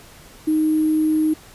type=tone with sample-and-hold; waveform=sine; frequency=311.1 Hz; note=D#4; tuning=in tune; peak=-15 dBFS; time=0.47-1.34 s; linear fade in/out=10 ms; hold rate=11025 Hz; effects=pink hiss -45 dBFS RMS until 1.54 s + resampled to 32000 Hz